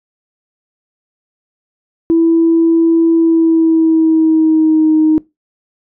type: tone with pitch glide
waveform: sine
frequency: 330.3 to 312.1 Hz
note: E4 to D#4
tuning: +4 to +5 cents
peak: -6 dBFS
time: 2.1-5.18 s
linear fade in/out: 0 ms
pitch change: -99 cents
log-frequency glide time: 3.14-4.95 s
effects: noise-tail reverb RT60 0.2 s tail -22 dB re dry + tanh soft clip ceiling -2 dBFS